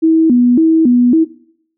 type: tone with vibrato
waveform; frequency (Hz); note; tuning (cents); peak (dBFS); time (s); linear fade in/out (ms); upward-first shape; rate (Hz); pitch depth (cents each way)
sine; 280.9; C#4; +23; -6; 0.02-1.25; 20; square; 1.8; 240
effects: noise-tail reverb RT60 0.7 s tail -20 dB re dry